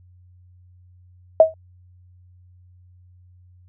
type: tone with exponential decay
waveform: sine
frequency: 640 Hz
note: D#5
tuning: 49 cents sharp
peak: -3 dBFS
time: 1.4-1.54 s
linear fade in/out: 2 ms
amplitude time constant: 30 ms
effects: added 90 Hz sine -48 dBFS peak until 3.68 s